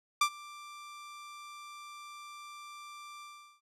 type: tone with ADSR envelope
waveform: sawtooth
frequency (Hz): 1179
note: D6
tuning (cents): +6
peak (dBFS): -18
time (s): 0.21-3.61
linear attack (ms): 5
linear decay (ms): 75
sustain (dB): -24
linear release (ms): 390
effects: low-pass 10000 Hz 12 dB/octave